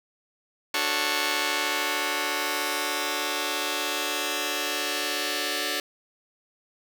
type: chord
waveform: 5% pulse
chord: D major seventh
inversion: none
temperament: just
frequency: 293.7 / 367.1 / 440.5 / 550.6 Hz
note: D4 / F#4 / A4 / C#5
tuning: 0 / -14 / +2 / -12 cents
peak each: -20 dBFS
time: 0.74-5.8 s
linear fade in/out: 2 ms
effects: none